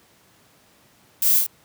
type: noise with echo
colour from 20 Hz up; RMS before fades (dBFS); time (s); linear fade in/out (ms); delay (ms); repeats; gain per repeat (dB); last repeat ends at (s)
violet; -20; 1.22-1.39; 2; 25; 3; -2; 1.465
effects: pink hiss -56 dBFS RMS until 1.64 s + high-pass 100 Hz 12 dB/octave